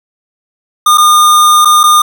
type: tone with dropouts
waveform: square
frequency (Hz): 1215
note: D#6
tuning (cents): -42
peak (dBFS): -4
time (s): 0.86-2.02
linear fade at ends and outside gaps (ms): 5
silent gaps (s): 0.975-0.98 / 1.649-1.654 / 1.833-1.837
effects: none